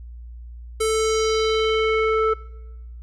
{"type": "tone with low-pass filter sweep", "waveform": "square", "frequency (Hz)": 440, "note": "A4", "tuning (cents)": 0, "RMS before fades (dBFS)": -20, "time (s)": [0.8, 2.34], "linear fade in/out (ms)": 10, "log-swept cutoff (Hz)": [9900, 1400], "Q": 2.3, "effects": ["noise-tail reverb RT60 1.0 s tail -22 dB re dry", "added 59 Hz sine -35 dBFS peak until 3.02 s"]}